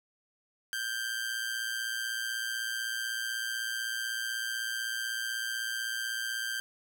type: tone with amplitude modulation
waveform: sawtooth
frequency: 1573 Hz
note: G6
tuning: 6 cents sharp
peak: -26 dBFS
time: 0.73-6.6 s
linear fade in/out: 0 ms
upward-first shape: sine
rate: 116 Hz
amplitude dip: 60%
effects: none